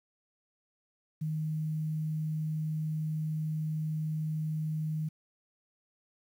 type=tone; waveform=sine; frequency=155.56 Hz; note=D#3; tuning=in tune; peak=-30 dBFS; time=1.21-5.09 s; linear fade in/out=10 ms; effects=10-bit